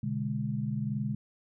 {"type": "chord", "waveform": "sine", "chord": "G# diminished", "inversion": "first", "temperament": "equal with one note detuned", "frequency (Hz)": [123.47, 144.81, 207.7], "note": ["B2", "D3", "G#3"], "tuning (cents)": [0, -24, 0], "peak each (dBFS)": [-34, -34, -33], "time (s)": [0.03, 1.15], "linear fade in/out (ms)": 5, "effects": []}